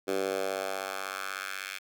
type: tone with high-pass filter sweep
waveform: 10% pulse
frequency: 96.3 Hz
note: G2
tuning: 30 cents flat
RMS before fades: -34 dBFS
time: 0.07-1.79 s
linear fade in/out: 20 ms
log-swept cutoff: 370 to 2100 Hz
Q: 1.9
effects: none